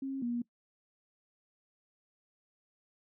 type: tone pair in turn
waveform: sine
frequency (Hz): 270 / 239.2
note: C#4 / A#3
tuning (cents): -45 / +45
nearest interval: major second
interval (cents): 210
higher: first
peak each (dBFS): -34 / -31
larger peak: second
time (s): 0.02-0.22 / 0.22-0.42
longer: neither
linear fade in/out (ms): 5
effects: noise-tail reverb RT60 0.1 s tail -21 dB re dry